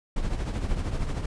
brown noise with tremolo, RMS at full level -25 dBFS, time 0.16-1.26 s, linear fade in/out 5 ms, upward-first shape triangle, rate 13 Hz, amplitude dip 65%, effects resampled to 22050 Hz

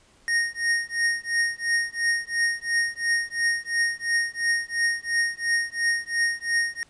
square tone with tremolo, 1859 Hz, A#6, 5 cents flat, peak -19 dBFS, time 0.28-6.83 s, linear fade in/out 0 ms, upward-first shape triangle, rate 2.9 Hz, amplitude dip 100%, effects pink hiss -58 dBFS RMS until 6.89 s + resampled to 22050 Hz

